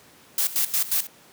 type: noise with tremolo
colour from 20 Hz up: blue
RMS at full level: -22 dBFS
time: 0.38-1.07 s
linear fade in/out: 2 ms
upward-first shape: square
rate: 5.6 Hz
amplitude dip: 80%
effects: pink hiss -52 dBFS RMS until 1.32 s + high-pass 150 Hz 12 dB/octave